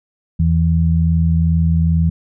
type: tone pair together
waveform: sine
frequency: 82.41 / 164.82 Hz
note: E2 / E3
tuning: 0 / 0 cents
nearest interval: octave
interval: 1200 cents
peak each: -14 dBFS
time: 0.39-2.1 s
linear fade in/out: 10 ms
effects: none